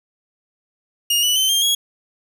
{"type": "tone with pitch steps", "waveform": "sawtooth", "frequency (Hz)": [2850, 2961, 3076, 3195, 3319], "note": ["F7", "F#7", "G7", "G7", "G#7"], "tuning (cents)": [34, 1, -33, 32, -2], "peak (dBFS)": -12, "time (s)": [1.1, 1.75], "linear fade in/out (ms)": 5, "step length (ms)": 130, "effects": []}